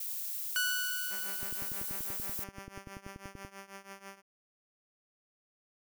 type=noise; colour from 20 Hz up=violet; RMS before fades=-38 dBFS; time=0-2.44 s; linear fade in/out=5 ms
type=tone with exponential decay; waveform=sawtooth; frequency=1480 Hz; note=F#6; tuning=in tune; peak=-24 dBFS; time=0.56-2.4 s; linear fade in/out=0 ms; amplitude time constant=400 ms
type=tone with tremolo; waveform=5% pulse; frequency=196 Hz; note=G3; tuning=in tune; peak=-32 dBFS; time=1.09-4.22 s; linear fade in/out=50 ms; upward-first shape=triangle; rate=6.1 Hz; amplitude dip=90%
type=click train; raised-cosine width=3 ms; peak=-32 dBFS; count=22; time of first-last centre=1.43-3.449 s; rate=10.4 Hz
effects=none